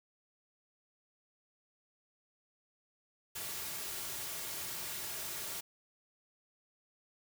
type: noise with comb filter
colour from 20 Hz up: white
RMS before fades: -41 dBFS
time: 3.35-5.61 s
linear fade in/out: 10 ms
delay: 3.9 ms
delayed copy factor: -0.5
effects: none

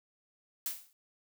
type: noise with exponential decay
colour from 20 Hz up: blue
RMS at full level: -32 dBFS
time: 0.66-0.93 s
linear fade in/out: 1 ms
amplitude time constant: 58 ms
effects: none

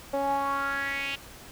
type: tone with band-pass filter sweep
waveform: sawtooth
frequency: 277.2 Hz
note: C#4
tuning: in tune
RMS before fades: -29 dBFS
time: 0.13-1.16 s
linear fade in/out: 10 ms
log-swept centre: 630 to 2900 Hz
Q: 4.9
effects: pink hiss -47 dBFS RMS until 1.51 s

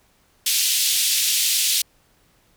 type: band-pass noise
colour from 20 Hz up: pink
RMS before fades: -20 dBFS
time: 0.46-1.82 s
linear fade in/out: 5 ms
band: 3000 to 15000 Hz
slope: 24 dB/octave
effects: pink hiss -60 dBFS RMS until 2.56 s

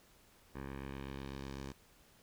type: tone with low-pass filter sweep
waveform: 10% pulse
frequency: 68 Hz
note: C#2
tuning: 33 cents flat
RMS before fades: -45 dBFS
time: 0.54-1.73 s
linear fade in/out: 20 ms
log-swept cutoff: 1700 to 7100 Hz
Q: 1.3
effects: pink hiss -65 dBFS RMS until 2.22 s

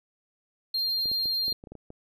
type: tone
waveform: triangle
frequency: 4197 Hz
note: C8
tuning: 5 cents sharp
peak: -24 dBFS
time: 0.74-1.53 s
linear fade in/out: 5 ms
type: clicks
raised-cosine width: 2 ms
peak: -30 dBFS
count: 10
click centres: 1.057 / 1.116 / 1.257 / 1.481 / 1.523 / 1.639 / 1.672 / 1.72 / 1.753 / 1.904 s
effects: none

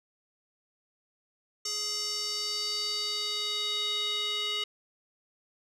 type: tone with band-pass filter sweep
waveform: square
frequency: 418.6 Hz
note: G#4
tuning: 14 cents sharp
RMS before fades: -32 dBFS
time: 1.65-4.64 s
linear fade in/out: 5 ms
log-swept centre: 5700 to 3300 Hz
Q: 5.2
effects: none

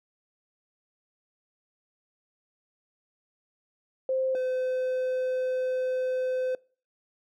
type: tone pair in turn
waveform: sine / triangle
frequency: 523.3 / 511.9 Hz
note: C5 / C5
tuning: 0 / -38 cents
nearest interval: unison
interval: 38 cents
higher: first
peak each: -24 dBFS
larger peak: neither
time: 4.09-4.35 / 4.35-6.55 s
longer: second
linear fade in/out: 2 ms
effects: noise-tail reverb RT60 0.4 s tail -24 dB re dry

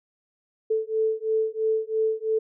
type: beating tone pair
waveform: sine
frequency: 438.5 / 441.5 Hz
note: A4 / A4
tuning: -6 / +6 cents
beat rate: 3 Hz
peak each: -25 dBFS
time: 0.7-2.39 s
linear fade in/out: 10 ms
effects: none

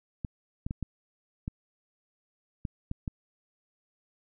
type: clicks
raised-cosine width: 5 ms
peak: -20 dBFS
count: 8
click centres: 0.248 / 0.665 / 0.709 / 0.827 / 1.479 / 2.652 / 2.914 / 3.078 s
effects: none

